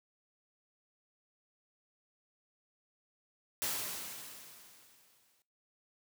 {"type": "noise with exponential decay", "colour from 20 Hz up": "white", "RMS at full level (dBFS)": -34, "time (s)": [3.62, 5.42], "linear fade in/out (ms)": 0, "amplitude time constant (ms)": 390, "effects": ["noise-tail reverb RT60 0.3 s tail -19 dB re dry", "high-pass 100 Hz 12 dB/octave"]}